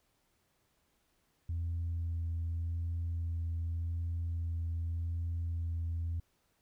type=tone with vibrato; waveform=sine; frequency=83.9 Hz; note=E2; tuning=31 cents sharp; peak=-31 dBFS; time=1.49-6.2 s; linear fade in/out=5 ms; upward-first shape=sine; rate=0.86 Hz; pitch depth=12 cents each way; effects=tanh soft clip ceiling -30 dBFS + pink hiss -75 dBFS RMS until 6.61 s